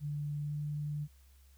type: tone with pitch glide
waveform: sine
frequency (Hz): 146.83 to 148.19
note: D3 to D3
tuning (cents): 0 to +16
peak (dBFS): -34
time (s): 0-1.08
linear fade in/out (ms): 50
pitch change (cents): +16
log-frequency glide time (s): 0.4-0.56
effects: added 67 Hz sine -58 dBFS peak until 1.57 s + white hiss -69 dBFS RMS until 1.57 s